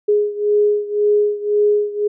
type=beating tone pair; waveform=sine; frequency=415.3 / 417.2 Hz; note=G#4 / G#4; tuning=0 / +8 cents; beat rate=1.9 Hz; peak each=-15 / -18 dBFS; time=0.08-2.08 s; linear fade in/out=10 ms; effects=none